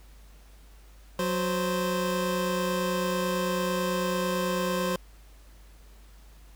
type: tone pair together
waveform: 25% pulse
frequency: 183.35 / 521 Hz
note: F#3 / C5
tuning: -15 / -7 cents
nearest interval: octave + tritone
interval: 1808 cents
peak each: -25 dBFS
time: 1.19-4.96 s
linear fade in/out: 2 ms
effects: added 50 Hz sine -49 dBFS peak until 6.55 s + pink hiss -59 dBFS RMS until 6.55 s